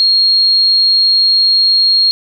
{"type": "tone", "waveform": "sine", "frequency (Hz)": 4263, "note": "C8", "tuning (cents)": 32, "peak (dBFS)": -7, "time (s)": [0, 2.11], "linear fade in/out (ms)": 0, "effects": []}